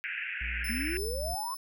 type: band-pass noise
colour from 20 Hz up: white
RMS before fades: -36 dBFS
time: 0.04-0.97 s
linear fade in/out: 0 ms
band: 1500 to 2700 Hz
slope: 96 dB/octave
type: tone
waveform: triangle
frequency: 59.3 Hz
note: A#1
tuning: 30 cents sharp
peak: -33 dBFS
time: 0.41-1.35 s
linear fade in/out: 5 ms
type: tone with tremolo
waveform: 10% pulse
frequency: 5274 Hz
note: E8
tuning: in tune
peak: -31 dBFS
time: 0.64-1.57 s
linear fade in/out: 5 ms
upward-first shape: sine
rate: 3.2 Hz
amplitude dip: 30%
type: exponential sweep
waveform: sine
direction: up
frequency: 218.4 to 1100 Hz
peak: -33 dBFS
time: 0.69-1.55 s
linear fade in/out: 10 ms
effects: none